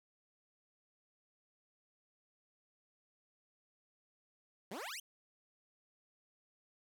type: exponential sweep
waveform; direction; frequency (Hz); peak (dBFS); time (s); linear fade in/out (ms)
15% pulse; up; 169.3 to 3294; -36; 4.71-5; 5
effects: none